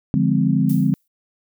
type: chord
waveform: sine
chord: D half-diminished seventh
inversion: none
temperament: equal with one note detuned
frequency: 146.83 / 174.61 / 207.7 / 258.9 Hz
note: D3 / F3 / Ab3 / C4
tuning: 0 / 0 / 0 / -18 cents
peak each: -20 dBFS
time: 0.14-0.94 s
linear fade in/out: 0 ms
type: noise with exponential decay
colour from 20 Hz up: violet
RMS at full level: -33 dBFS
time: 0.69-1.08 s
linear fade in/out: 5 ms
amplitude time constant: 83 ms
effects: none